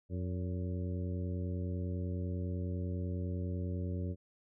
harmonic tone with a mistuned harmonic, 90 Hz, F#2, 47 cents flat, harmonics 1 / 2 / 3 / 4 / 5 / 6, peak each -35 / -41 / -45 / -47 / -49 / -51 dBFS, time 0.09-4.16 s, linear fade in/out 50 ms, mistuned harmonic 6, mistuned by +75 cents, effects none

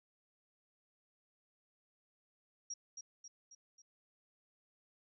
sine tone with echo, 5660 Hz, F8, 22 cents sharp, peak -40 dBFS, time 2.7-2.74 s, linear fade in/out 5 ms, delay 270 ms, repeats 4, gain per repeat -5 dB, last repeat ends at 3.82 s, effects none

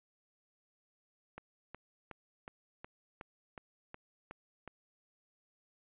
click train, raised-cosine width 0.5 ms, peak -30 dBFS, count 10, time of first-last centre 1.38-4.677 s, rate 2.73 Hz, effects resampled to 8000 Hz

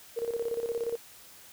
sine tone with tremolo, 466.2 Hz, A#4, in tune, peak -27 dBFS, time 0.16-0.97 s, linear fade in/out 20 ms, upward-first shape square, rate 17 Hz, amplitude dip 65%, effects white hiss -52 dBFS RMS until 1.52 s

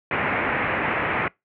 white low-pass noise, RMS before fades -24 dBFS, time 0.11-1.28 s, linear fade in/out 2 ms, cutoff 2400 Hz, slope 48 dB/octave, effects noise-tail reverb RT60 0.2 s tail -25 dB re dry + high-pass 80 Hz 12 dB/octave

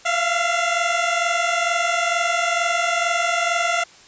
15% pulse tone pair together, 676.3 / 698.5 Hz, E5 / F5, +44 / 0 cents, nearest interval minor second, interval 56 cents, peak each -15 dBFS, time 0.05-3.84 s, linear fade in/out 10 ms, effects white hiss -47 dBFS RMS until 4.07 s + resampled to 16000 Hz

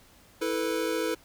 square chord, E suspended fourth, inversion none, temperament equal with one note detuned, 327 / 440 / 493.9 Hz, E4 / A4 / B4, -14 / 0 / 0 cents, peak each -32 dBFS, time 0.41-1.15 s, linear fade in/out 10 ms, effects pink hiss -57 dBFS RMS until 1.24 s

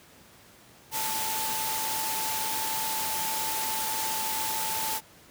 sine tone in noise, 880 Hz, A5, in tune, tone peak -33 dBFS, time 0.91-5.01 s, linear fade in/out 50 ms, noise white, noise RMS -31 dBFS, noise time 0.91-5.01 s, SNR -5 dB, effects pink hiss -54 dBFS RMS until 5.3 s + high-pass 80 Hz 12 dB/octave

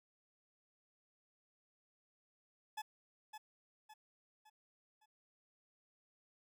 40% pulse tone with echo, 858 Hz, A5, 44 cents flat, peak -40 dBFS, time 2.77-2.82 s, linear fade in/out 10 ms, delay 560 ms, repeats 4, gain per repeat -7 dB, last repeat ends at 5.06 s, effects none

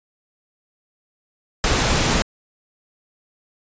pink noise, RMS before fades -18 dBFS, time 1.64-2.22 s, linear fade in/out 0 ms, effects resampled to 16000 Hz

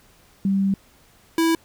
sine / square tone pair in turn, 195.2 / 328.3 Hz, G3 / E4, -7 / -7 cents, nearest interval major sixth, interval 900 cents, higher second, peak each -17 dBFS, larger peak neither, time 0.45-0.74 / 1.38-1.55 s, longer first, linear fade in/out 2 ms, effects pink hiss -55 dBFS RMS until 1.64 s

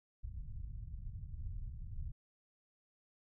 pink low-pass noise, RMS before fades -44 dBFS, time 0.23-2.12 s, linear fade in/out 10 ms, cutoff 110 Hz, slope 24 dB/octave, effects none

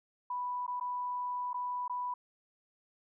sine tone with dropouts, 987.8 Hz, B5, in tune, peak -33 dBFS, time 0.3-2.14 s, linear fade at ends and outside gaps 5 ms, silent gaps 0.666-0.678 / 0.799-0.809 / 1.532-1.542 / 1.88-1.896 s, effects none

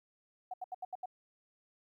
sine tone bursts, 740 Hz, F#5, in tune, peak -37 dBFS, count 6, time 0.51-1.058 s, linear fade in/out 5 ms, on 28 ms, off 76 ms, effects 13-bit

